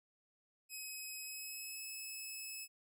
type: tone with pitch glide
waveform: 10% pulse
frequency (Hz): 2547 to 2590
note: D#7 to E7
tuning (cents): +40 to -31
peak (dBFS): -36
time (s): 0.69-2.68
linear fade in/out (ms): 50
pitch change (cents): +29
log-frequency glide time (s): 1.2-1.82
effects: none